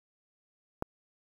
click, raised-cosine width 1 ms, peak -17 dBFS, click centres 0.824 s, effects 8-bit

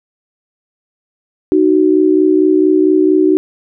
sine tone pair together, 309.3 / 373.7 Hz, D#4 / F#4, -10 / +17 cents, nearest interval minor third, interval 327 cents, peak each -10 dBFS, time 1.52-3.37 s, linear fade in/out 0 ms, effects none

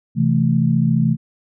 sine chord, A minor, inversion first, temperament equal, 130.81 / 164.81 / 220 Hz, C3 / E3 / A3, 0 / 0 / 0 cents, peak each -18 / -17 / -18 dBFS, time 0.15-1.17 s, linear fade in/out 50 ms, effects none

